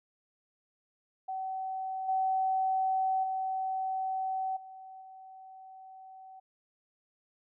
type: tone with level steps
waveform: sine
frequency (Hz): 760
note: F#5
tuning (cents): +46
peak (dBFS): -33 / -26 / -30 / -45 / -47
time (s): 1.28-6.4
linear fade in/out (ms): 10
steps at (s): 2.08 / 3.23 / 4.56 / 5.01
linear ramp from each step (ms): 10
effects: none